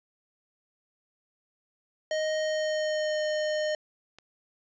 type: tone with pitch glide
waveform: square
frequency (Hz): 622.3 to 612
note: D#5 to D#5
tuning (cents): 0 to -29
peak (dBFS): -27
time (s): 2.11-3.75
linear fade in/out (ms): 2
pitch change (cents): -29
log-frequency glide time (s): 2.37-3.22
type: click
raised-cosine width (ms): 0.2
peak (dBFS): -31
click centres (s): 4.186
effects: resampled to 16000 Hz + 10-bit